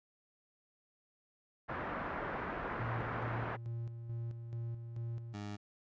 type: low-pass noise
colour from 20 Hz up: white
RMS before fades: -40 dBFS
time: 1.68-3.57 s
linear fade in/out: 20 ms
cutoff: 1600 Hz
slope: 24 dB/octave
type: tone with tremolo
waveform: triangle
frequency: 116.54 Hz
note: A#2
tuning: in tune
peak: -35 dBFS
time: 2.79-5.34 s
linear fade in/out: 10 ms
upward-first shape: square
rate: 2.3 Hz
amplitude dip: 50%
type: tone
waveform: 20% pulse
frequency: 103 Hz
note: G#2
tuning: 14 cents flat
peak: -36 dBFS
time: 5.33-5.57 s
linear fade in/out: 20 ms
effects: resampled to 16000 Hz